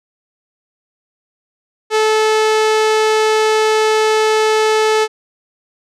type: tone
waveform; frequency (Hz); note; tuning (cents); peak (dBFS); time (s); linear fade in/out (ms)
sawtooth; 434.6; A4; -21; -7; 1.9-5.08; 50
effects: low-pass 7000 Hz 12 dB/octave